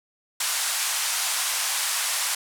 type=band-pass noise; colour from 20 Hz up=white; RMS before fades=-26 dBFS; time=0.4-2.35 s; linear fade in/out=5 ms; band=770 to 11000 Hz; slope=24 dB/octave; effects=none